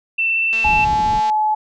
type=tone with vibrato; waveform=sine; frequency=2676 Hz; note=E7; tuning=25 cents sharp; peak=-15 dBFS; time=0.18-0.85 s; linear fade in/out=10 ms; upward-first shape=triangle; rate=17 Hz; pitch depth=13 cents each way
type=click train; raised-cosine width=0.2 ms; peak=-16 dBFS; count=174; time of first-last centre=0.53-1.299 s; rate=225 Hz
type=tone with pitch glide; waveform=sine; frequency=850 to 856.9 Hz; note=G#5 to A5; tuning=+40 to -46 cents; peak=-14 dBFS; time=0.64-1.55 s; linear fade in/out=10 ms; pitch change=+14 cents; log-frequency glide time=0.76-1.39 s
type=low-pass noise; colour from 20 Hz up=pink; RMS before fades=-27 dBFS; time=0.64-1.2 s; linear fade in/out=10 ms; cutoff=260 Hz; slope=12 dB/octave
effects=none